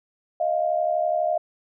sine tone pair together, 625 / 697.1 Hz, D#5 / F5, +8 / -3 cents, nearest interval major second, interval 189 cents, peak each -23 dBFS, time 0.4-1.38 s, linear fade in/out 5 ms, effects none

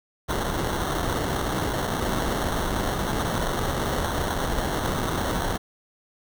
pink noise with sample-and-hold, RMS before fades -26 dBFS, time 0.28-5.58 s, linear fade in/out 20 ms, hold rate 2450 Hz, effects none

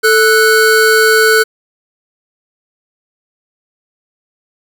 square tone pair together, 440 / 1480 Hz, A4 / F#6, 0 / 0 cents, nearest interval octave + major sixth, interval 2100 cents, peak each -10 dBFS, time 0.03-1.44 s, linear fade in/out 20 ms, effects none

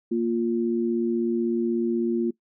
sine tone pair together, 233.1 / 349.3 Hz, A#3 / F4, 0 / 0 cents, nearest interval perfect fifth, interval 700 cents, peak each -24 dBFS, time 0.11-2.31 s, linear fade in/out 10 ms, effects noise-tail reverb RT60 0.1 s tail -20 dB re dry

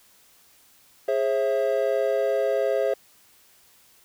triangle chord, Ab augmented, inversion none, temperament equal with one note detuned, 415.3 / 536.7 / 659.3 Hz, Ab4 / C5 / E5, 0 / +44 / 0 cents, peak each -24 / -22 / -24 dBFS, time 1.08-2.94 s, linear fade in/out 5 ms, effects white hiss -57 dBFS RMS until 4.04 s

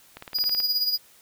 click train, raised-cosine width 0.3 ms, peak -22 dBFS, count 9, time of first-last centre 0.17-0.602 s, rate 18.5 Hz
square tone with tremolo, 4900 Hz, D#8, 27 cents flat, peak -20 dBFS, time 0.34-0.98 s, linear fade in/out 20 ms, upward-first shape sine, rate 17 Hz, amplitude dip 60%
effects white hiss -55 dBFS RMS until 1.21 s

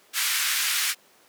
pink band-pass noise, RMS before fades -25 dBFS, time 0.13-0.95 s, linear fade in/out 50 ms, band 1500 to 16000 Hz, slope 24 dB/octave, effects pink hiss -57 dBFS RMS until 1.28 s + high-pass 300 Hz 12 dB/octave

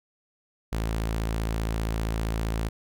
sawtooth tone, 55.2 Hz, A1, 6 cents sharp, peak -22 dBFS, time 0.72-2.69 s, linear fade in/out 10 ms, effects none

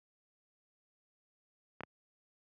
clicks, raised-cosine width 0.5 ms, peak -26 dBFS, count 2, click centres 1.807 / 1.835 s, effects high-pass 100 Hz 12 dB/octave

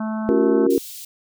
harmonic tone, 218.2 Hz, A3, 14 cents flat, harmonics 1 / 3 / 4 / 5 / 6 / 7, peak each -23 / -33 / -35 / -37 / -39 / -40 dBFS, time 0-0.67 s, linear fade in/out 5 ms
sine chord, G half-diminished seventh, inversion second, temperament equal with one note detuned, 277.2 / 349.2 / 383.5 / 466.2 Hz, Db4 / F4 / G4 / Bb4, 0 / 0 / -38 / 0 cents, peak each -20 dBFS, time 0.29-0.78 s, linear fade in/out 0 ms
white high-pass noise, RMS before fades -36 dBFS, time 0.7-1.05 s, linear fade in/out 5 ms, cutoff 3000 Hz, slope 24 dB/octave
effects none

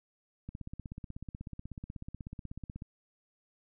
click train, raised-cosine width 5 ms, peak -29 dBFS, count 39, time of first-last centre 0.49-2.821 s, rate 16.3 Hz, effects none

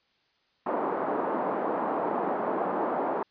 white band-pass noise, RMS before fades -29 dBFS, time 0.66-3.23 s, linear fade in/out 5 ms, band 230 to 990 Hz, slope 24 dB/octave, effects white hiss -69 dBFS RMS until 3.3 s + resampled to 11025 Hz

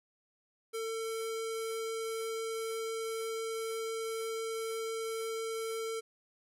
square tone with low-pass filter, 449 Hz, A4, 35 cents sharp, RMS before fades -37 dBFS, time 0.73-6.01 s, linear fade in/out 20 ms, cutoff 11000 Hz, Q 1.9, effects none

